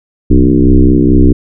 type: tone with frequency modulation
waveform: sine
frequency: 160.7 Hz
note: E3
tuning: 44 cents flat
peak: -3 dBFS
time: 0.3-1.33 s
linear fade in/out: 10 ms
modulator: 64.7 Hz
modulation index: 3
effects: none